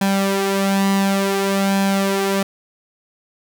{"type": "tone with flanger", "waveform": "sawtooth", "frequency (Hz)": 196, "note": "G3", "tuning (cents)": 0, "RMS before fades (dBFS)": -18, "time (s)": [0.01, 2.43], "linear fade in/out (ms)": 5, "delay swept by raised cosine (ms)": [1.2, 4.1], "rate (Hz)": 0.56, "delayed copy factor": 0.6, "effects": []}